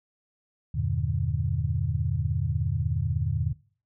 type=chord; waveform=sine; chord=E half-diminished seventh; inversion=none; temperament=just; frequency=82.41 / 98.89 / 118.67 / 148.33 Hz; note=E2 / G2 / Bb2 / D3; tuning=0 / +16 / +31 / +18 cents; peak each=-30 dBFS; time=0.74-3.53 s; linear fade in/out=10 ms; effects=noise-tail reverb RT60 0.4 s tail -19 dB re dry